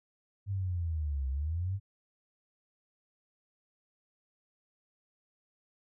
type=linear two-way sweep; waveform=sine; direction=down then up; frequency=101.1 to 64.7 to 101.1 Hz; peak=-30 dBFS; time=0.46-1.8 s; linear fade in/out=50 ms; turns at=1.29 s; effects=none